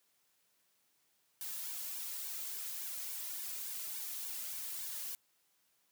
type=noise with flanger; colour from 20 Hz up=blue; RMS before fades=-42 dBFS; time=1.41-5.15 s; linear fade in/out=0 ms; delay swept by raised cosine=1.5 to 2.7 ms; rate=3.5 Hz; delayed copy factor=-0.75; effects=white hiss -75 dBFS RMS until 5.91 s + high-pass 100 Hz 12 dB/octave